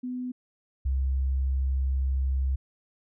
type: tone pair in turn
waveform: sine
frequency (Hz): 250.6 / 66.38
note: B3 / C2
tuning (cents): +25 / +26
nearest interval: octave + major seventh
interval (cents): 2299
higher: first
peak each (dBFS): -30 / -23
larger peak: second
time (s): 0.03-0.32 / 0.85-2.56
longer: second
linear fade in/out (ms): 10
effects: none